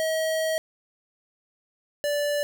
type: tone pair in turn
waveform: square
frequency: 638 / 583.4 Hz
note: D#5 / D5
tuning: +43 / -12 cents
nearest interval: major second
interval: 155 cents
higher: first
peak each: -24 dBFS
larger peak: neither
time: 0-0.58 / 2.04-2.43 s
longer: first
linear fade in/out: 0 ms
effects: 11-bit